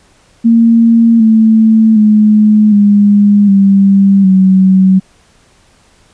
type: tone with pitch steps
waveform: sine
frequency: 230 / 221.1 / 212.6 / 204.4 / 196.56 / 188.99 Hz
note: A#3 / A3 / G#3 / G#3 / G3 / F#3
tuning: -23 / +9 / +41 / -27 / +5 / +37 cents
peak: -3 dBFS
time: 0.44-5 s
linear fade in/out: 20 ms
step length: 760 ms
effects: pink hiss -48 dBFS RMS until 6.13 s + resampled to 22050 Hz